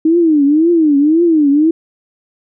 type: tone with vibrato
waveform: sine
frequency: 311.1 Hz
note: D#4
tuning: in tune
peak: -7 dBFS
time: 0.05-1.71 s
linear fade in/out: 5 ms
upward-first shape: triangle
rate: 1.9 Hz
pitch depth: 210 cents each way
effects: none